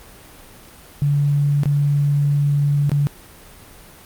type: tone with dropouts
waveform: sine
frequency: 143.8 Hz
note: D3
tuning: 36 cents flat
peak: -14 dBFS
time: 1.02-3.07 s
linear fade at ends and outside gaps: 0 ms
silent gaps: 1.634-1.657 / 2.895-2.917 s
effects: pink hiss -43 dBFS RMS until 4.05 s + Opus 32 kbps